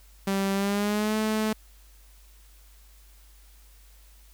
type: tone with pitch glide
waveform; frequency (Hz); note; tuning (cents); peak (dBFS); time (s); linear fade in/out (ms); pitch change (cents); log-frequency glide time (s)
sawtooth; 195.4 to 216.8; G3 to A3; -5 to -25; -20; 0.27-1.53; 5; +180; 0.53-1.16
effects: added 50 Hz sine -51 dBFS peak until 4.33 s + white hiss -59 dBFS RMS until 4.33 s